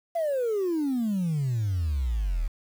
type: exponential sweep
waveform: sine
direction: down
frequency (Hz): 693 to 36.71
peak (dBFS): -22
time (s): 0.15-2.48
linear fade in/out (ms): 10
effects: tanh soft clip ceiling -22 dBFS + 8-bit